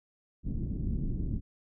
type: low-pass noise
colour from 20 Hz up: pink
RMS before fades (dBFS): -32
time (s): 0.43-1.41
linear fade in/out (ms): 50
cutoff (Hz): 260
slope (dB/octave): 24
effects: none